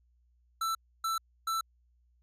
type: tone bursts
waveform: square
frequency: 1330 Hz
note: E6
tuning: 15 cents sharp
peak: -30 dBFS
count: 3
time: 0.61-1.61 s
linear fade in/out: 5 ms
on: 140 ms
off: 290 ms
effects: added 60 Hz sine -65 dBFS peak until 2.22 s + AAC 64 kbps